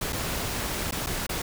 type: noise with dropouts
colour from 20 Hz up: pink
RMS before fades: -30 dBFS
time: 0.01-1.42 s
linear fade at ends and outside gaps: 5 ms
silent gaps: 0.125-0.128 / 0.911-0.922 / 1.063-1.068 / 1.267-1.292 s
effects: none